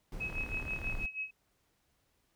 brown noise, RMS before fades -40 dBFS, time 0.12-1.06 s, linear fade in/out 2 ms
sine tone with tremolo, 2561 Hz, D#7, 49 cents sharp, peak -33 dBFS, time 0.2-1.31 s, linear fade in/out 10 ms, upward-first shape sine, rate 6.2 Hz, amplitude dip 85%
click train, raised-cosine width 0.5 ms, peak -32 dBFS, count 25, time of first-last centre 0.3-0.952 s, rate 36.8 Hz
effects pink hiss -75 dBFS RMS until 2.35 s

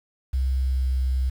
sine tone with pitch glide, 65.41 to 64.66 Hz, C2 to C2, 0 to -20 cents, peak -20 dBFS, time 0.33-1.3 s, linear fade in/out 10 ms, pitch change -20 cents, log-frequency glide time 0.6-0.87 s, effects 8-bit

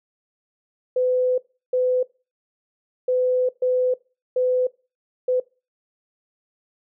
sine tone bursts at uneven times, 505 Hz, B4, 39 cents sharp, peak -17 dBFS, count 6, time 0.96-1.38 / 1.73-2.03 / 3.08-3.49 / 3.62-3.94 / 4.36-4.67 / 5.28-5.4 s, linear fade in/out 5 ms, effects noise-tail reverb RT60 0.3 s tail -21 dB re dry

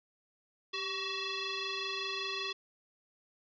sine tone with frequency modulation, 364.9 Hz, F#4, 24 cents flat, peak -34 dBFS, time 0.73-2.53 s, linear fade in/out 10 ms, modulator 755 Hz, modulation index 5.5, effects none

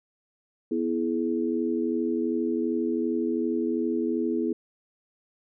sine chord, E major, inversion second, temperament equal with one note detuned, 246.9 / 329.6 / 422.1 Hz, B3 / E4 / G#4, 0 / 0 / +28 cents, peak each -28 / -27 / -30 dBFS, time 0.71-4.53 s, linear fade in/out 5 ms, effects none

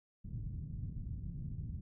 white low-pass noise, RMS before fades -42 dBFS, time 0.24-1.81 s, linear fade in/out 10 ms, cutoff 150 Hz, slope 24 dB/octave, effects none

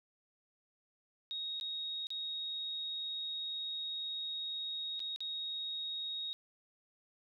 sine tone with dropouts, 3758 Hz, A#7, 13 cents sharp, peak -37 dBFS, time 1.31-6.33 s, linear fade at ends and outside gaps 0 ms, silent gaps 1.599-1.611 / 2.069-2.104 / 4.994-5.002 / 5.161-5.205 s, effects none

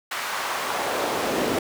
brown noise with high-pass filter sweep, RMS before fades -26 dBFS, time 0.11-1.59 s, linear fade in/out 5 ms, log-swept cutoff 1400 to 320 Hz, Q 1.1, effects none

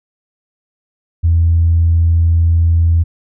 sine tone, 83.5 Hz, E2, 23 cents sharp, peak -7 dBFS, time 1.23-3.04 s, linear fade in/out 20 ms, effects tanh soft clip ceiling -3 dBFS

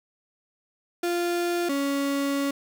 35% pulse tone pair in turn, 347.8 / 279.5 Hz, F4 / C#4, -7 / +14 cents, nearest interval major third, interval 379 cents, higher first, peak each -22 dBFS, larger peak neither, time 1.03-1.69 / 1.69-2.51 s, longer second, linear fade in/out 5 ms, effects none

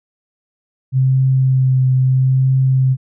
sine tone with vibrato, 130.81 Hz, C3, in tune, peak -10 dBFS, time 0.92-2.97 s, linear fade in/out 50 ms, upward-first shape triangle, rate 0.76 Hz, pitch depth 19 cents each way, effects none

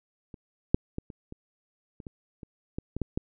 clicks, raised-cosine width 3 ms, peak -30 / -6 / -19 / -29 / -28 / -30 / -26 / -29 / -19 / -20 / -15 / -15 dBFS, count 12, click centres 0.342 / 0.745 / 0.984 / 1.102 / 1.324 / 2.002 / 2.068 / 2.432 / 2.785 / 2.966 / 3.017 / 3.175 s, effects none

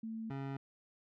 sine / 25% pulse tone pair in turn, 223.2 / 136.94 Hz, A3 / C#3, +25 / -21 cents, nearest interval minor sixth, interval 846 cents, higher first, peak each -39 / -35 dBFS, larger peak second, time 0.03-0.3 / 0.3-0.57 s, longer neither, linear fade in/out 5 ms, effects low-pass 2000 Hz 12 dB/octave

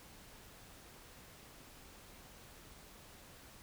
silence, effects pink hiss -57 dBFS RMS until 3.62 s

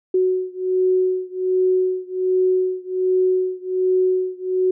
sine beating tone pair, 370 / 371.3 Hz, F#4 / F#4, 0 / +6 cents, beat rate 1.3 Hz, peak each -19 / -20 dBFS, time 0.14-4.71 s, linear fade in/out 5 ms, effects none

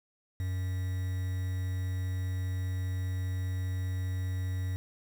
triangle tone with quantisation, 92.5 Hz, F#2, in tune, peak -28 dBFS, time 0.4-4.76 s, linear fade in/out 0 ms, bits 8, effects none

